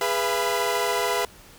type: tone cluster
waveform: sawtooth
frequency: 411.7 / 491 / 679 / 996 Hz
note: G#4 / B4 / F5 / B5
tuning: -15 / -10 / -49 / +14 cents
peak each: -24 dBFS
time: 0.01-1.25 s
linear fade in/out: 2 ms
effects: pink hiss -49 dBFS RMS until 1.58 s